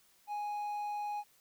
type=tone; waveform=triangle; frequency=830 Hz; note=G#5; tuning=1 cent flat; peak=-33 dBFS; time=0.27-1.24 s; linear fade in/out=50 ms; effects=white hiss -67 dBFS RMS until 1.4 s